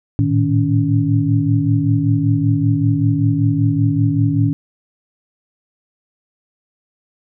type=tone cluster; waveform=sine; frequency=108.6 / 113.8 / 153.8 / 282 Hz; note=A2 / A#2 / D#3 / C#4; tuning=-22 / -41 / -20 / +30 cents; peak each=-18 dBFS; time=0.19-4.53 s; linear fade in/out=0 ms; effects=none